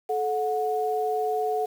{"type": "tone pair together", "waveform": "sine", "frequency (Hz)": [433.6, 730], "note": ["A4", "F#5"], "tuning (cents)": [-25, -24], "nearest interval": "major sixth", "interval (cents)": 901, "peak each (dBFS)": -26, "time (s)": [0.09, 1.66], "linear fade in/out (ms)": 10, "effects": ["8-bit"]}